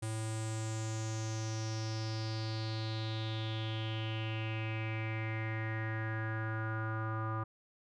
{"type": "tone with low-pass filter sweep", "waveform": "square", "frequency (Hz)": 110.4, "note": "A2", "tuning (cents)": 6, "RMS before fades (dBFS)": -37, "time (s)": [0.02, 7.44], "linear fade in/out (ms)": 10, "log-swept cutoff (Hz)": [9000, 1200], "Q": 6, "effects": []}